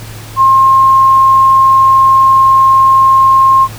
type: tone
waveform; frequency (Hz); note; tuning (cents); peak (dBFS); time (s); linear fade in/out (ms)
sine; 1066; C6; +32; -3; 0.36-3.68; 50
effects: added 109 Hz sine -27 dBFS peak until 3.78 s + pink hiss -31 dBFS RMS until 3.78 s